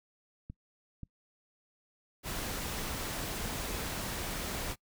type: clicks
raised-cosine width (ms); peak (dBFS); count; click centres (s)
5; -30; 3; 0.5 / 1.033 / 2.647
type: noise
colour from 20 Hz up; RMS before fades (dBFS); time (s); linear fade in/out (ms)
pink; -37; 2.23-4.76; 50
effects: noise-tail reverb RT60 0.1 s tail -24 dB re dry